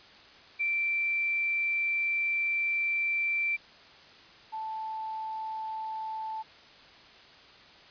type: tone pair in turn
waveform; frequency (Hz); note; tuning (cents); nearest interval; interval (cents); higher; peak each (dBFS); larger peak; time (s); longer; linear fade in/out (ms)
sine; 2345 / 878.4; D7 / A5; -3 / -3; octave + perfect fourth; 1700; first; -26 / -33; first; 0.59-3.57 / 4.52-6.43; first; 20
effects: white hiss -53 dBFS RMS until 7.9 s + resampled to 11025 Hz